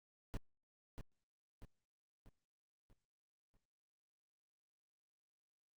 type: noise with echo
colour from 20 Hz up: brown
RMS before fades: -40 dBFS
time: 0.34-0.37 s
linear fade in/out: 0 ms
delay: 640 ms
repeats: 5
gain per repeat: -6 dB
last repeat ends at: 3.57 s
effects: Opus 48 kbps